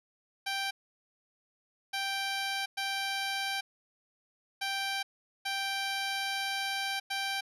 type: tone bursts at uneven times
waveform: 10% pulse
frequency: 784 Hz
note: G5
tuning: in tune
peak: -23 dBFS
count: 6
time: 0.46-0.71 / 1.93-2.66 / 2.77-3.61 / 4.61-5.03 / 5.45-7 / 7.1-7.41 s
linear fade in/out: 10 ms
effects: low-pass 10000 Hz 12 dB/octave